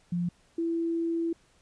sine tone pair in turn, 174.6 / 333.2 Hz, F3 / E4, 0 / +19 cents, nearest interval major seventh, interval 1119 cents, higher second, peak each -26 dBFS, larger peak neither, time 0.12-0.29 / 0.58-1.33 s, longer second, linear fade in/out 5 ms, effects pink hiss -64 dBFS RMS until 1.61 s + resampled to 22050 Hz

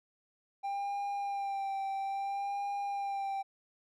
triangle tone with vibrato, 793 Hz, G5, 20 cents sharp, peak -31 dBFS, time 0.63-3.43 s, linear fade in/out 20 ms, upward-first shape sine, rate 0.6 Hz, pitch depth 27 cents each way, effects none

